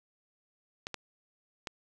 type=clicks; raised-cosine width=0.2 ms; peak=-19 dBFS; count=3; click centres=0.869 / 0.943 / 1.672 s; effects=none